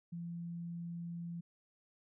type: tone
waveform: sine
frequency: 170.5 Hz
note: F3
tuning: 41 cents flat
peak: -40 dBFS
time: 0.12-1.41 s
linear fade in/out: 10 ms
effects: none